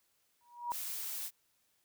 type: tone with exponential growth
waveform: sine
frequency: 958 Hz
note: A#5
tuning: 47 cents sharp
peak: -30 dBFS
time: 0.41-0.72 s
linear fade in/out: 0 ms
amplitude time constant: 66 ms
type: noise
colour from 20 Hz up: blue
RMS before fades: -40 dBFS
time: 0.7-1.31 s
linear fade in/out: 50 ms
effects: white hiss -75 dBFS RMS until 1.84 s